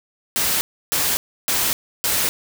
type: noise bursts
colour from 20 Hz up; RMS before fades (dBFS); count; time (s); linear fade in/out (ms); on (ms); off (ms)
white; -20; 4; 0.36-2.29; 0; 250; 310
effects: none